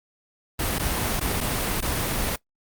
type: noise with dropouts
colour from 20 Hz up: pink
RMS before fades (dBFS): -25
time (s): 0.59-2.36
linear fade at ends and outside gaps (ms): 5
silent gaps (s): 0.786-0.794 / 1.198-1.21 / 1.406-1.41 / 1.807-1.823
effects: noise-tail reverb RT60 0.1 s tail -21 dB re dry + Opus 32 kbps